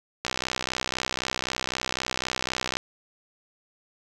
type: click train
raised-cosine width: 0.2 ms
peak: -9 dBFS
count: 162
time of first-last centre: 0.25-2.77 s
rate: 63.9 Hz
effects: none